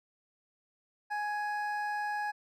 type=tone pair together; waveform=triangle; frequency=834 / 1666.9 Hz; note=G#5 / G#6; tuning=+7 / +6 cents; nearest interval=octave; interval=1199 cents; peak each=-31 / -35 dBFS; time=1.1-2.32 s; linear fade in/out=20 ms; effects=none